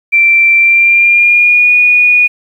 sine tone with pitch glide, 2349 to 2456 Hz, D7 to D#7, 0 to -23 cents, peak -4 dBFS, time 0.12-2.28 s, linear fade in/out 20 ms, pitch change +77 cents, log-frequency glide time 0.57-1.72 s, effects 7-bit

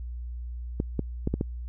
clicks, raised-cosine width 3 ms, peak -13 dBFS, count 5, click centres 0.801 / 0.993 / 1.274 / 1.34 / 1.411 s, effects added 60 Hz sine -33 dBFS peak until 1.68 s

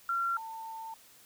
sine tone pair in turn, 1371 / 895.6 Hz, F6 / A5, -32 / +30 cents, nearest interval perfect fifth, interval 738 cents, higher first, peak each -28 / -39 dBFS, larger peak first, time 0.09-0.37 / 0.37-0.94 s, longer second, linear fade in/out 2 ms, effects white hiss -58 dBFS RMS until 1.25 s

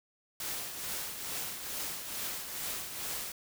white noise with tremolo, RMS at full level -36 dBFS, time 0.4-3.32 s, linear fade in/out 2 ms, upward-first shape triangle, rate 2.3 Hz, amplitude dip 55%, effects none

